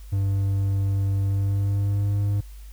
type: tone with pitch glide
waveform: triangle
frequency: 98.2 to 101.43 Hz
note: G2 to G#2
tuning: +4 to -40 cents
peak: -18 dBFS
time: 0.12-2.41 s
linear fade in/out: 10 ms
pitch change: +56 cents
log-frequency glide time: 1.25-2.17 s
effects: added 50 Hz sine -38 dBFS peak until 2.72 s + white hiss -55 dBFS RMS until 2.72 s